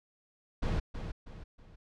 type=noise with echo; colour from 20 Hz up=brown; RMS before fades=-30 dBFS; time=0.62-0.8 s; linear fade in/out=10 ms; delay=320 ms; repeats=3; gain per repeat=-8 dB; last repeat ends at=1.76 s; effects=low-pass 5000 Hz 12 dB/octave